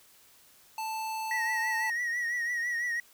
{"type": "tone", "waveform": "square", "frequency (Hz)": 881, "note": "A5", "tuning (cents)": 2, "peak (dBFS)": -33, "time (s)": [0.78, 1.9], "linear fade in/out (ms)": 2}
{"type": "tone with vibrato", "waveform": "triangle", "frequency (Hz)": 1906, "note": "A#6", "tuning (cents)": 38, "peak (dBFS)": -27, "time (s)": [1.31, 3], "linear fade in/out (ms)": 2, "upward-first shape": "triangle", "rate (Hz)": 6, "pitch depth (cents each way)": 64}
{"effects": ["white hiss -59 dBFS RMS until 3.13 s"]}